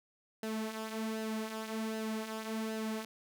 sawtooth tone with flanger, 220 Hz, A3, in tune, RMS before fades -38 dBFS, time 0.43-3.05 s, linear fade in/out 2 ms, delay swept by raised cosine 0.86 to 5.06 ms, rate 1.3 Hz, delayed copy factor -0.55, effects none

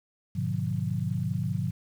sine chord, G# diminished seventh, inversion none, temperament just, 103.83 / 124.59 / 149.51 / 179.41 Hz, G#2 / B2 / D3 / F3, 0 / +16 / +31 / +47 cents, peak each -32 dBFS, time 0.35-1.71 s, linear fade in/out 10 ms, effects 9-bit

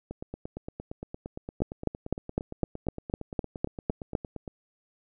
two click trains, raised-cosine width 2 ms, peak -12 / -23 dBFS, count 11 / 39, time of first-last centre 1.62-4.152 / 0.11-4.478 s, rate 3.95 / 8.7 Hz, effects none

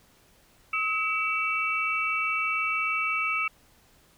sine tone cluster, 1282 / 2283 / 2680 Hz, E6 / D7 / E7, -49 / -50 / +28 cents, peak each -29 dBFS, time 0.73-3.48 s, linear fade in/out 5 ms, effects pink hiss -60 dBFS RMS until 4.17 s

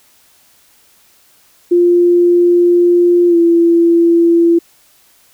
sine tone with pitch glide, 349.7 to 338.2 Hz, F4 to E4, +2 to +44 cents, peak -6 dBFS, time 1.71-4.59 s, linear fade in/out 10 ms, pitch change -58 cents, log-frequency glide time 3.28-3.36 s, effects white hiss -50 dBFS RMS until 5.33 s

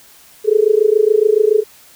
sine tone with amplitude modulation, 428 Hz, A4, 48 cents flat, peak -5 dBFS, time 0.44-1.64 s, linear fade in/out 50 ms, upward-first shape sine, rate 27.1 Hz, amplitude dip 95%, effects white hiss -45 dBFS RMS until 1.95 s

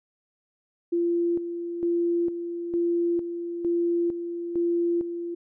sine tone with tremolo, 343.2 Hz, F4, 30 cents flat, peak -21 dBFS, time 0.92-5.35 s, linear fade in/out 10 ms, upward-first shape square, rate 1.1 Hz, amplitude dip 60%, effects none

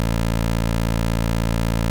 15% pulse tone, 56.4 Hz, A1, 44 cents sharp, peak -12 dBFS, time 0-1.9 s, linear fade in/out 0 ms, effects none

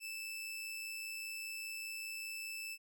sawtooth tone with amplitude modulation, 2637 Hz, E7, in tune, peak -37 dBFS, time 0-2.78 s, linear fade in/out 50 ms, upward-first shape sine, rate 105 Hz, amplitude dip 35%, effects none

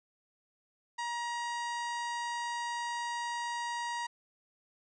harmonic tone with a mistuned harmonic, 949 Hz, A#5, 31 cents sharp, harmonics 1 / 2 / 3 / 4 / 5 / 6 / 7 / 8 / 9, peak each -35 / -40 / -49 / -49 / -49 / -54 / -52 / -57 / -55 dBFS, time 0.98-4.07 s, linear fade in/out 10 ms, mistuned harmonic 6, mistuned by +25 cents, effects none

